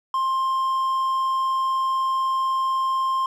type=tone; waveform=triangle; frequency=1056 Hz; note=C6; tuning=16 cents sharp; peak=-18 dBFS; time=0.14-3.26 s; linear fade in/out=2 ms; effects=none